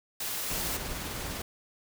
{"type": "noise", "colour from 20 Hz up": "white", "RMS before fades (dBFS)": -34, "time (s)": [0.2, 0.77], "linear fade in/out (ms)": 5}
{"type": "noise with tremolo", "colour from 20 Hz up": "pink", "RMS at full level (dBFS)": -35, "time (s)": [0.5, 1.42], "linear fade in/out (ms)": 5, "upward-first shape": "sine", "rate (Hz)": 20, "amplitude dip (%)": 25}
{"effects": []}